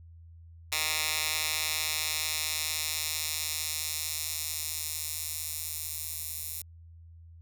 10% pulse tone with high-pass filter sweep, 155.56 Hz, D#3, in tune, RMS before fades -33 dBFS, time 0.72-6.62 s, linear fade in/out 2 ms, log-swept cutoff 2400 to 10000 Hz, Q 0.71, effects added 83 Hz sine -48 dBFS peak until 7.41 s

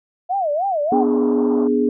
sine tone with vibrato, 680 Hz, F5, 46 cents flat, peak -17 dBFS, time 0.29-1.04 s, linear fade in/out 20 ms, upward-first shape sine, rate 3.3 Hz, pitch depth 280 cents each way
white band-pass noise, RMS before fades -33 dBFS, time 0.92-1.68 s, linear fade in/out 5 ms, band 460 to 1100 Hz, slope 48 dB/octave
sine chord, G# diminished, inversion first, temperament equal, 246.9 / 293.7 / 415.3 Hz, B3 / D4 / G#4, 0 / 0 / 0 cents, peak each -18 / -21 / -18 dBFS, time 0.92-1.89 s, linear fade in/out 2 ms
effects none

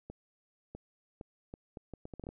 accelerating click train, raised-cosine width 2 ms, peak -30 dBFS, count 12, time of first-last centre 0.1-2.29 s, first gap 650 ms, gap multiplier 0.71, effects none

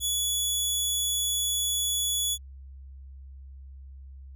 15% pulse tone, 3400 Hz, G#7, 40 cents sharp, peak -18 dBFS, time 0-2.38 s, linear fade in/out 50 ms, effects added 67 Hz sine -42 dBFS peak until 4.35 s

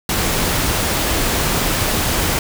pink noise, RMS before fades -18 dBFS, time 0.09-2.39 s, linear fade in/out 2 ms, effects none

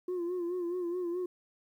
sine tone with vibrato, 353 Hz, F4, 19 cents sharp, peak -29 dBFS, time 0.08-1.26 s, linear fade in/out 5 ms, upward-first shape sine, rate 4.7 Hz, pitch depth 64 cents each way, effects tanh soft clip ceiling -30 dBFS + 11-bit

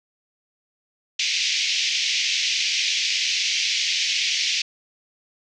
pink band-pass noise, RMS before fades -23 dBFS, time 1.19-4.62 s, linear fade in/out 5 ms, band 2200 to 6200 Hz, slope 48 dB/octave, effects none

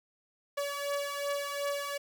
sawtooth beating tone pair, 568 / 570.7 Hz, C#5 / D5, +42 / -50 cents, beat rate 2.7 Hz, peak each -30 / -33 dBFS, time 0.57-1.98 s, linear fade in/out 10 ms, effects 10-bit

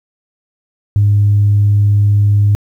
sine tone, 102.6 Hz, G#2, 21 cents flat, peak -6 dBFS, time 0.96-2.55 s, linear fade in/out 0 ms, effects tanh soft clip ceiling -3 dBFS + 8-bit

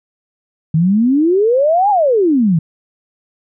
sine exponential two-way sweep, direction up then down, 152.6 to 850 to 152.6 Hz, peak -9 dBFS, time 0.74-2.59 s, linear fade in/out 5 ms, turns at 1.9 s, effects none

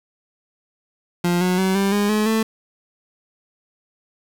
30% pulse tone with pitch steps, 174.9 / 181.91 / 189.19 / 196.77 / 204.7 / 212.9 / 221.4 Hz, F3 / F#3 / F#3 / G3 / G#3 / G#3 / A3, +3 / -29 / +39 / +7 / -25 / +43 / +11 cents, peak -14 dBFS, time 1.24-2.43 s, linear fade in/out 5 ms, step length 170 ms, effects 7-bit

